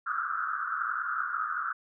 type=band-pass noise; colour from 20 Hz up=white; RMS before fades=-32 dBFS; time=0.06-1.73 s; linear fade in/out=10 ms; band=1200 to 1500 Hz; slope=96 dB/octave; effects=none